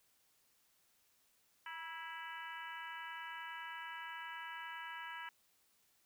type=harmonic tone with a mistuned harmonic; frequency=329.6 Hz; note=E4; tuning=in tune; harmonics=3 / 4 / 5 / 6 / 7 / 8 / 9; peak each=-49 / -53 / -49 / -53 / -56 / -59 / -55 dBFS; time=1.66-5.29 s; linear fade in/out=2 ms; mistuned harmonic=3; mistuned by=-40 cents; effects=white hiss -74 dBFS RMS until 6.05 s